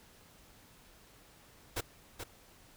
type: noise with echo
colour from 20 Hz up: pink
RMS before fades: -35 dBFS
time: 1.76-1.81 s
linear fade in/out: 10 ms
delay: 430 ms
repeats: 1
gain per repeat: -7 dB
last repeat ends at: 2.24 s
effects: pink hiss -60 dBFS RMS until 2.76 s